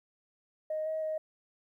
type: tone with pitch steps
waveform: sine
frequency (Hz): 622 / 632 / 626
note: D#5 / D#5 / D#5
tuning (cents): -1 / +27 / +10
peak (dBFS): -30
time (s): 0.7-1.18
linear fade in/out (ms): 5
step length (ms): 160
effects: tanh soft clip ceiling -26 dBFS + 12-bit